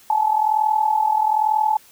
sine tone with amplitude modulation, 863 Hz, A5, 34 cents flat, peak -12 dBFS, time 0.1-1.77 s, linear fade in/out 2 ms, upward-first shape sine, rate 41.1 Hz, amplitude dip 75%, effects white hiss -50 dBFS RMS until 1.91 s

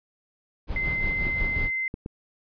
brown noise with tremolo, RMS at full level -28 dBFS, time 0.67-1.71 s, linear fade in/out 50 ms, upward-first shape sine, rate 5.6 Hz, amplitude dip 50%
sine tone, 2070 Hz, C7, 19 cents flat, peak -25 dBFS, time 0.76-1.88 s, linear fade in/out 2 ms
clicks, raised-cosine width 3 ms, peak -20 dBFS, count 3, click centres 1.269 / 1.941 / 2.061 s
effects resampled to 11025 Hz

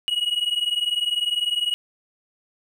triangle tone pair together, 2891 / 2911 Hz, F#7 / F#7, -41 / -29 cents, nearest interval unison, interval 12 cents, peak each -23 / -22 dBFS, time 0.08-1.74 s, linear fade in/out 0 ms, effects none

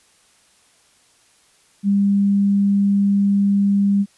sine tone, 200 Hz, G3, 35 cents sharp, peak -13 dBFS, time 1.83-4.06 s, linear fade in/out 50 ms, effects white hiss -56 dBFS RMS until 4.17 s + resampled to 24000 Hz

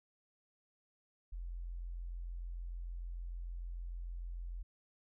sine tone, 43.34 Hz, F1, 12 cents flat, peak -40 dBFS, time 1.32-4.63 s, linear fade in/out 10 ms, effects none

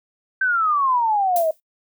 sine exponential sweep, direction down, 1568 to 619 Hz, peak -16 dBFS, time 0.41-1.51 s, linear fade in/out 5 ms
violet noise with exponential decay, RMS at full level -25 dBFS, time 1.36-1.6 s, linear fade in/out 1 ms, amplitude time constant 52 ms
effects noise-tail reverb RT60 0.1 s tail -20 dB re dry

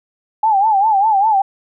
sine tone with vibrato, 830.6 Hz, G#5, in tune, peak -10 dBFS, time 0.43-1.42 s, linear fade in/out 5 ms, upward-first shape sine, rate 5 Hz, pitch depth 130 cents each way, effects none

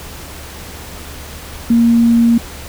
sine tone, 233.1 Hz, A#3, in tune, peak -7 dBFS, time 1.7-2.38 s, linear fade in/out 5 ms, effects added 73 Hz sine -34 dBFS peak until 2.68 s + pink hiss -32 dBFS RMS until 2.68 s

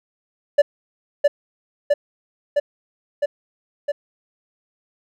triangle tone with echo, 580 Hz, D5, 22 cents flat, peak -6 dBFS, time 0.58-0.62 s, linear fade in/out 10 ms, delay 660 ms, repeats 5, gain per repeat -2 dB, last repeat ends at 3.92 s, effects none

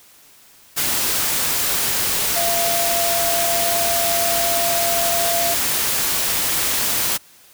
sine tone in noise, 684 Hz, F5, 36 cents flat, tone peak -21 dBFS, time 2.35-5.55 s, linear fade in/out 20 ms, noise white, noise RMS -20 dBFS, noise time 0.76-7.18 s, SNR -4 dB, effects white hiss -49 dBFS RMS until 7.53 s

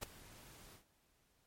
pink noise with ADSR envelope, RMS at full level -40 dBFS, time 0.01-0.84 s, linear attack 22 ms, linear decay 6 ms, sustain -18 dB, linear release 110 ms, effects pink hiss -75 dBFS RMS until 1.46 s + MP3 64 kbps

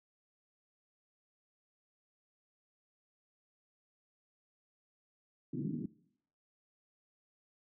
pink band-pass noise, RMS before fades -38 dBFS, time 5.53-5.86 s, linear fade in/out 5 ms, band 140 to 320 Hz, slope 48 dB/octave, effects noise-tail reverb RT60 0.7 s tail -21 dB re dry

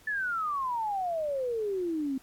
sine exponential sweep, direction down, 1760 to 259.5 Hz, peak -28 dBFS, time 0.07-2.18 s, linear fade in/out 5 ms, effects pink hiss -58 dBFS RMS until 2.22 s + AAC 64 kbps

